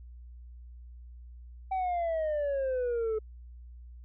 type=exponential sweep; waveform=sine; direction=down; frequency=771 to 429.4 Hz; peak=-25 dBFS; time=1.71-3.19 s; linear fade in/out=10 ms; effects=tanh soft clip ceiling -27 dBFS + added 60 Hz sine -45 dBFS peak until 4.04 s